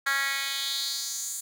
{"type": "tone with high-pass filter sweep", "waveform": "10% pulse", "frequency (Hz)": 275, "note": "C#4", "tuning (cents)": -14, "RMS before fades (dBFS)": -30, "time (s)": [0.06, 1.41], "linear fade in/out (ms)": 10, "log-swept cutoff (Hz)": [1600, 8200], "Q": 2.8, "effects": []}